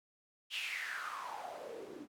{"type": "noise with band-pass filter sweep", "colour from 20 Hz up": "white", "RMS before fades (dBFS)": -43, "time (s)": [0.5, 2.08], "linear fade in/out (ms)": 50, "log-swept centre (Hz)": [3100, 280], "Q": 6.4, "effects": []}